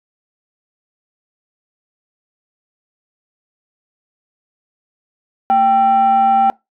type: tone with frequency modulation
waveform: sine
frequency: 784 Hz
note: G5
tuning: in tune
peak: -8 dBFS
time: 5.5-6.5 s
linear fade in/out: 0 ms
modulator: 557 Hz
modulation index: 0.35
effects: noise-tail reverb RT60 0.2 s tail -23 dB re dry + tanh soft clip ceiling -5 dBFS